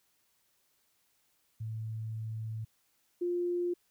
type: tone pair in turn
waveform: sine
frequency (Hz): 110.7 / 351.5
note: A2 / F4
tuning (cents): +11 / +11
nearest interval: octave + minor sixth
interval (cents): 2000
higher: second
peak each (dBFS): -35 / -29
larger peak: second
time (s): 1.6-2.65 / 3.21-3.74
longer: first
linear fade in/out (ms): 10
effects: white hiss -73 dBFS RMS until 3.9 s